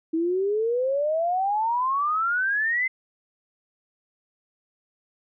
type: exponential sweep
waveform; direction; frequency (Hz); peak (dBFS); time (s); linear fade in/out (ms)
sine; up; 317.6 to 2083; -21; 0.13-2.88; 10
effects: none